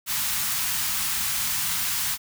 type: band-stop noise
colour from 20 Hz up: white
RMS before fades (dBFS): -26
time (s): 0.06-2.18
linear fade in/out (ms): 50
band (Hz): 210 to 900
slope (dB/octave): 24
effects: none